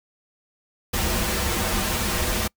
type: noise with comb filter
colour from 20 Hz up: pink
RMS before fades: -24 dBFS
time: 0.93-2.48 s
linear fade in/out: 10 ms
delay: 7.1 ms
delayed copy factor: -0.7
effects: noise-tail reverb RT60 0.1 s tail -26 dB re dry

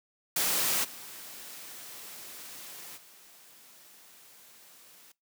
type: noise with level steps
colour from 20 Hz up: white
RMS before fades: -28 / -45 / -55 dBFS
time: 0.36-5.12 s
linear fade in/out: 5 ms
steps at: 0.83 / 2.96 s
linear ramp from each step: 20 ms
effects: noise-tail reverb RT60 0.2 s tail -22 dB re dry + high-pass 150 Hz 12 dB/octave

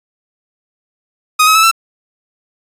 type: tone with pitch steps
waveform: sawtooth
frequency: 1249 / 1277.5 / 1306.6 / 1336.3 Hz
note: D#6 / D#6 / E6 / E6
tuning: +6 / +45 / -16 / +23 cents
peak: -3 dBFS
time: 1.39-1.714 s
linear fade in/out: 10 ms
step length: 81 ms
effects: resampled to 32000 Hz

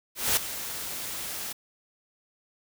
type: noise with ADSR envelope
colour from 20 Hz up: white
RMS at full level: -22 dBFS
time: 0.15-1.53 s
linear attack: 220 ms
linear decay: 4 ms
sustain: -13 dB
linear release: 11 ms
effects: none

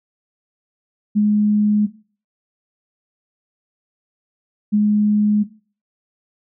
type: tone pair in turn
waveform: sine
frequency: 209.3 / 209.3 Hz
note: G#3 / G#3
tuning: +14 / +14 cents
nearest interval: unison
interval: 0 cents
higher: neither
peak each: -12 dBFS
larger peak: neither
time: 1.15-1.87 / 4.72-5.44 s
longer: neither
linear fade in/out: 20 ms
effects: noise-tail reverb RT60 0.4 s tail -17 dB re dry

